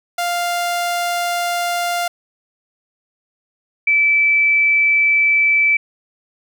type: tone pair in turn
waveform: sawtooth / sine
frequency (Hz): 698.5 / 2315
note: F5 / D7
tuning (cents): 0 / -25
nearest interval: octave + major sixth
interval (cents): 2075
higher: second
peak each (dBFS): -14 / -11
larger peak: second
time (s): 0.18-2.08 / 3.87-5.77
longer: neither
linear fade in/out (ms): 5
effects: none